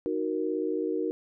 sine chord, D# minor, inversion none, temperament equal, 311.1 / 370 / 466.2 Hz, D#4 / F#4 / A#4, 0 / 0 / 0 cents, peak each -31 dBFS, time 0.06-1.11 s, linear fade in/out 0 ms, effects none

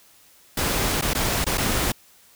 pink noise with dropouts, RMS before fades -23 dBFS, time 0.57-1.92 s, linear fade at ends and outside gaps 5 ms, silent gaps 1.013-1.022 / 1.135-1.149 / 1.444-1.465 / 1.575-1.579 s, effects white hiss -54 dBFS RMS until 2.35 s

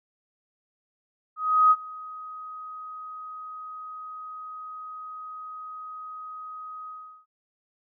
sine tone with ADSR envelope, 1257 Hz, D#6, 17 cents sharp, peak -13 dBFS, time 1.36-7.26 s, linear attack 350 ms, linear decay 45 ms, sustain -23 dB, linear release 380 ms, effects none

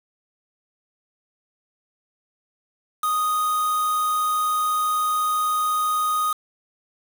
triangle tone with quantisation, 1242 Hz, D#6, 3 cents flat, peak -18 dBFS, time 3.03-6.33 s, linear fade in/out 5 ms, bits 5, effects none

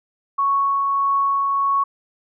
sine tone with tremolo, 1108.7 Hz, C#6, in tune, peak -15 dBFS, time 0.38-1.84 s, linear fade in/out 10 ms, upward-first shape triangle, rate 1.6 Hz, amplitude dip 25%, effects none

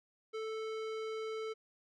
square tone with low-pass filter, 440 Hz, A4, in tune, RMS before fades -40 dBFS, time 0.33-1.54 s, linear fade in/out 20 ms, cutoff 4200 Hz, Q 0.69, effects none

